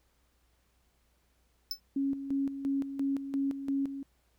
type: tone with exponential decay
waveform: square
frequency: 5274 Hz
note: E8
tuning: in tune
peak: -28 dBFS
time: 1.71-1.8 s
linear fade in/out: 1 ms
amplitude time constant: 18 ms
type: tone with tremolo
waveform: sine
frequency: 275.3 Hz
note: C#4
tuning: 12 cents flat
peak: -27 dBFS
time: 1.96-4.03 s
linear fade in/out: 5 ms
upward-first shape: square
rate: 2.9 Hz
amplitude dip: 65%
effects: added 60 Hz sine -70 dBFS peak until 4.38 s + pink hiss -73 dBFS RMS until 4.38 s